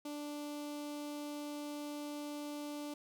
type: tone with notch filter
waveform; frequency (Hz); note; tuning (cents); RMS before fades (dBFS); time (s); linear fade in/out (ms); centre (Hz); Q
sawtooth; 293.7; D4; 0; -43; 0.05-2.94; 5; 1700; 1.3
effects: none